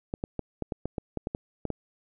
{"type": "clicks", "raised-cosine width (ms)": 2, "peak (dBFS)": -17, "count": 12, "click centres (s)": [0.139, 0.239, 0.393, 0.623, 0.722, 0.856, 0.982, 1.173, 1.271, 1.349, 1.653, 1.703], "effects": []}